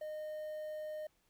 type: tone with quantisation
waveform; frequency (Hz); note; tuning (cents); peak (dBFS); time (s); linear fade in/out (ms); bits
triangle; 614; D#5; -23; -38; 0.01-1.07; 5; 11
effects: pink hiss -75 dBFS RMS until 1.29 s